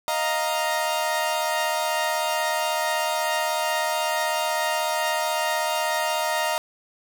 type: chord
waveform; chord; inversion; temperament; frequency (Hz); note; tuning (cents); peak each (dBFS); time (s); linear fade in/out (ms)
sawtooth; Eb suspended second; none; equal; 622.3 / 698.5 / 932.3; Eb5 / F5 / Bb5; 0 / 0 / 0; -23 / -25 / -22; 0.08-6.58; 0
effects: none